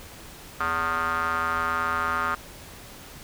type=tone with band-pass filter; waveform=square; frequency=82.4 Hz; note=E2; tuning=in tune; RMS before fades=-26 dBFS; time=0.6-2.35 s; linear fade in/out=5 ms; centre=1300 Hz; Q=6.5; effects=pink hiss -44 dBFS RMS until 3.23 s